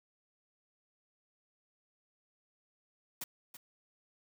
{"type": "noise with echo", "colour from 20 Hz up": "white", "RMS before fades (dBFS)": -40, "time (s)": [3.21, 3.24], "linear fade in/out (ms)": 5, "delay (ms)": 330, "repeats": 1, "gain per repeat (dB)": -10, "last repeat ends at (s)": 3.57, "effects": []}